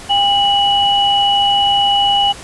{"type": "tone pair together", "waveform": "sine", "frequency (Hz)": [804.4, 2937], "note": ["G5", "F#7"], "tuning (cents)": [44, -13], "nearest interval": "octave + minor seventh", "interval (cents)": 2243, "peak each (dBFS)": -13, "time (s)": [0.09, 2.33], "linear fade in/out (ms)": 20, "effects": ["pink hiss -33 dBFS RMS until 2.43 s", "resampled to 24000 Hz"]}